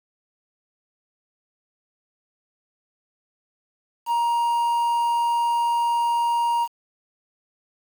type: tone with quantisation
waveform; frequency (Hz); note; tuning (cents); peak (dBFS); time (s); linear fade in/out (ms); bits
triangle; 941; A#5; +16; -17; 4.06-6.68; 50; 7
effects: none

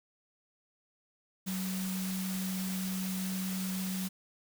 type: tone in noise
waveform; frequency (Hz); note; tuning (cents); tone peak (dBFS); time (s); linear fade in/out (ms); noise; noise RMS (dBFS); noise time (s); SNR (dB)
sine; 187.9; F#3; +27; -33; 1.46-4.09; 20; white; -41; 1.46-4.09; +5
effects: none

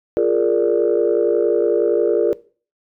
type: chord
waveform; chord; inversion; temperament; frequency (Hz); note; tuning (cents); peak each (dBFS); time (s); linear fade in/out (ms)
sine; Bb dominant seventh; second; equal; 349.2 / 415.3 / 466.2 / 587.3; F4 / Ab4 / Bb4 / D5; 0 / 0 / 0 / 0; -19 / -18 / -17 / -21; 0.17-2.33; 0
effects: noise-tail reverb RT60 0.4 s tail -20 dB re dry + tanh soft clip ceiling -6 dBFS

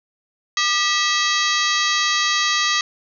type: harmonic tone with a mistuned harmonic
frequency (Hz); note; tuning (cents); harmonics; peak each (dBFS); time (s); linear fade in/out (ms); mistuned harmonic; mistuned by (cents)
649; E5; -27; 2 / 3 / 4 / 5 / 6 / 7 / 8 / 9 / 10; -23 / -22 / -28 / -26 / -24 / -26 / -31 / -31 / -29; 0.57-2.81; 2; 2; -130
effects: none

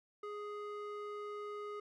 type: tone with band-pass filter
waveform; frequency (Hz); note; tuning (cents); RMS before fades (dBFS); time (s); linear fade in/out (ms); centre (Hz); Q
square; 415.3; G#4; 0; -44; 0.23-1.8; 5; 850; 7.3
effects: none

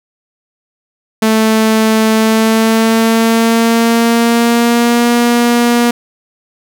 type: tone with pitch glide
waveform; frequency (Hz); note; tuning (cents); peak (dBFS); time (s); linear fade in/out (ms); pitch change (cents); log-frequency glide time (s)
sawtooth; 220 to 238.5; A3 to A#3; 0 to +40; -4; 1.22-5.91; 5; +140; 2.13-5.11
effects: none

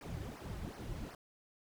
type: noise with flanger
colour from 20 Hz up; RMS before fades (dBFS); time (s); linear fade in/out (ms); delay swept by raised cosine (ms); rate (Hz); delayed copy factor
brown; -44; 0.01-1.15; 2; 0.26 to 4.46; 2.7; -0.95
effects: none

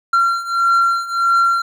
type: beating tone pair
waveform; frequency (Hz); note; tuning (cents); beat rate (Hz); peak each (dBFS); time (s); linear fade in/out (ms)
triangle; 1370 / 1371.6; F6 / F6; -34 / -32; 1.6; -16 / -13; 0.13-1.62; 5
effects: none

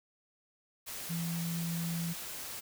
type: tone in noise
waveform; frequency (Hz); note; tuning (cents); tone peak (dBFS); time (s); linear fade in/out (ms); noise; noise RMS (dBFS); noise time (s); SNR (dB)
sine; 168.2; E3; +35; -33; 1.09-2.14; 20; white; -42; 0.86-2.61; +6
effects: none

